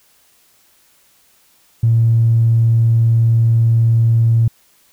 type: tone with tanh clipping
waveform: triangle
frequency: 114.8 Hz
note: A#2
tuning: 26 cents flat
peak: -9 dBFS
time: 1.83-4.48 s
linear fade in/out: 5 ms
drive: 4 dB
effects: white hiss -54 dBFS RMS until 4.92 s